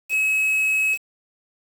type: tone with quantisation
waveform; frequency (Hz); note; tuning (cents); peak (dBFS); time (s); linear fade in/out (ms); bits
triangle; 2567; E7; -47; -16; 0.09-0.98; 50; 6
effects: none